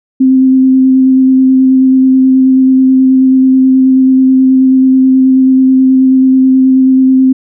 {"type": "tone with vibrato", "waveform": "sine", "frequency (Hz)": 261.6, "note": "C4", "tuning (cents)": 0, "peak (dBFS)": -3, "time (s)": [0.2, 7.33], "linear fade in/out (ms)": 10, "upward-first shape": "square", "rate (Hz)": 9.3, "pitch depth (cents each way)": 9, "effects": []}